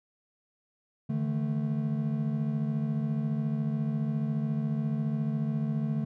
triangle chord, D suspended second, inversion none, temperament equal with one note detuned, 146.83 / 161.14 / 220 Hz, D3 / E3 / A3, 0 / -39 / 0 cents, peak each -28 / -34 / -29 dBFS, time 1.09-6.05 s, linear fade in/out 10 ms, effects none

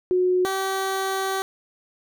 sine / 15% pulse tone pair in turn, 364.8 / 384.9 Hz, F#4 / G4, -24 / -32 cents, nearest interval minor second, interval 92 cents, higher second, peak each -17 dBFS, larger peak neither, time 0.11-0.45 / 0.45-1.42 s, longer second, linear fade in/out 0 ms, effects none

